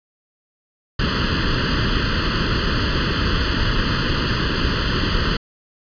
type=noise with comb filter; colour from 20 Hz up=pink; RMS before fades=-19 dBFS; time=0.99-5.37 s; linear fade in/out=5 ms; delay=0.66 ms; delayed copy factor=+1; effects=resampled to 11025 Hz